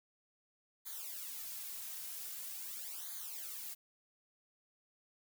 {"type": "noise with flanger", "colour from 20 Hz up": "blue", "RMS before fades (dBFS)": -45, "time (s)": [0.85, 3.75], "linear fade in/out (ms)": 20, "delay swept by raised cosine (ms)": [0.36, 3.56], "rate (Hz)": 0.44, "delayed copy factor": -1, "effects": []}